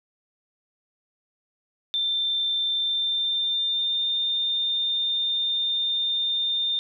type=tone with pitch glide; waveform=sine; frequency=3569 to 3615 Hz; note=A7 to A7; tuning=+24 to +46 cents; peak=-22 dBFS; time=1.94-6.79 s; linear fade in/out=0 ms; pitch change=+22 cents; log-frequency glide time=2.75-4.07 s; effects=none